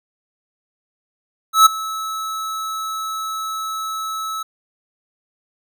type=tone with ADSR envelope; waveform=square; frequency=1300 Hz; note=E6; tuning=24 cents flat; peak=-5 dBFS; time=1.53-4.43 s; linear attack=130 ms; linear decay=11 ms; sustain=-19 dB; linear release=7 ms; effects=none